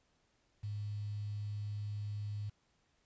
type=tone with quantisation; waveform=sine; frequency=103.83 Hz; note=G#2; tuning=in tune; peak=-37 dBFS; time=0.63-2.5 s; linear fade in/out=10 ms; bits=10; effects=pink hiss -75 dBFS RMS until 3.05 s + resampled to 16000 Hz